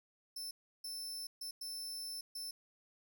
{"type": "tone bursts at uneven times", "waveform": "sawtooth", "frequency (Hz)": 5300, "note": "E8", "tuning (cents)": 9, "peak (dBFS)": -39, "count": 5, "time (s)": [[0.36, 0.51], [0.84, 1.27], [1.41, 1.51], [1.61, 2.21], [2.35, 2.51]], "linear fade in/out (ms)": 5, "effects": []}